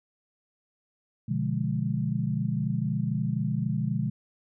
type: chord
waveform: sine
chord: B diminished seventh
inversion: none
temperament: equal with one note detuned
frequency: 123.47 / 147.34 / 174.61 / 207.7 Hz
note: B2 / D3 / F3 / Ab3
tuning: 0 / +6 / 0 / 0 cents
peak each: -30 / -30 / -32 / -31 dBFS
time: 1.28-4.1 s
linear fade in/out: 10 ms
effects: none